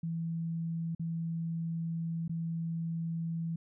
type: tone with dropouts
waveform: sine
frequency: 165.4 Hz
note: E3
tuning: 6 cents sharp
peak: -32 dBFS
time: 0.03-3.56 s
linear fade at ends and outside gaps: 5 ms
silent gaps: 0.95-0.995 / 2.28-2.294 s
effects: none